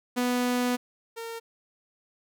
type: tone pair in turn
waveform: sawtooth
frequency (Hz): 246.9 / 458.5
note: B3 / A#4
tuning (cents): 0 / -29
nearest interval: major seventh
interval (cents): 1071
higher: second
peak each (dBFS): -20 / -31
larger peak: first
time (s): 0.16-0.77 / 1.16-1.4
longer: first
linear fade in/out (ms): 20
effects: none